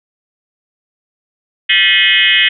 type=tone with frequency modulation; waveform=sine; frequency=2526 Hz; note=D#7; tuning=26 cents sharp; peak=-7 dBFS; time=1.69-2.49 s; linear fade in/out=10 ms; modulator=193 Hz; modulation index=3.9; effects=none